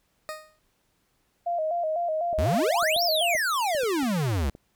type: tone with exponential decay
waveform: 20% pulse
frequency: 620 Hz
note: D#5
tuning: 6 cents flat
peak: -25 dBFS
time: 0.29-0.59 s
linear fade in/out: 0 ms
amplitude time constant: 65 ms
type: tone with vibrato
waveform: sine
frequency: 659.3 Hz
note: E5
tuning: in tune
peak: -24 dBFS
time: 1.46-3.37 s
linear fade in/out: 10 ms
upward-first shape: square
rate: 4 Hz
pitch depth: 86 cents each way
type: clicks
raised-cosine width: 2 ms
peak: -30 dBFS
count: 9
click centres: 2.329 / 2.541 / 2.827 / 2.964 / 3.351 / 3.749 / 3.834 / 4.031 / 4.551 s
type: exponential two-way sweep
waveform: square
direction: up then down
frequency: 63 to 5620 to 63 Hz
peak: -24 dBFS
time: 2.38-4.5 s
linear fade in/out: 5 ms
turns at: 3.03 s
effects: pink hiss -70 dBFS RMS until 4.75 s